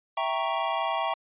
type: chord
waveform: square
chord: E diminished seventh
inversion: none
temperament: equal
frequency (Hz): 659.3 / 784 / 932.3 / 1108.7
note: E5 / G5 / Bb5 / Db6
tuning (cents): 0 / 0 / 0 / 0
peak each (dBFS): -32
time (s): 0.17-1.14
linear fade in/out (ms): 5
effects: resampled to 8000 Hz